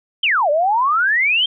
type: exponential two-way sweep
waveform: sine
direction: down then up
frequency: 3233 to 569 to 3233 Hz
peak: -13 dBFS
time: 0.23-1.46 s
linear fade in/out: 5 ms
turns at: 0.5 s
effects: none